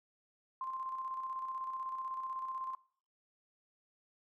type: tone with tremolo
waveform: sine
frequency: 1050 Hz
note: C6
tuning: 6 cents sharp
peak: -36 dBFS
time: 0.61-2.75 s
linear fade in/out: 2 ms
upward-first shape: square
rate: 16 Hz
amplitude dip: 35%
effects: noise-tail reverb RT60 0.6 s tail -23 dB re dry